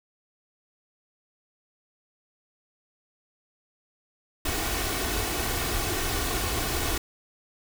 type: noise with comb filter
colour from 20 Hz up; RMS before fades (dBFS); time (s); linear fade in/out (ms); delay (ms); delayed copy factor
pink; -28; 4.45-6.98; 5; 2.7; +0.55
effects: none